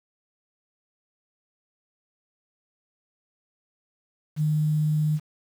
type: tone with quantisation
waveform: sine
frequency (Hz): 152.7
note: D#3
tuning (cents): -32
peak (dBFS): -20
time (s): 4.36-5.2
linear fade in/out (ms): 50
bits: 8
effects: none